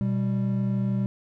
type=tone pair together; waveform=triangle; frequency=123.3 / 195.73 Hz; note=B2 / G3; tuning=-2 / -2 cents; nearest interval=minor sixth; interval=800 cents; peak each=-24 / -23 dBFS; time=0.01-1.06 s; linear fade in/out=0 ms; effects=none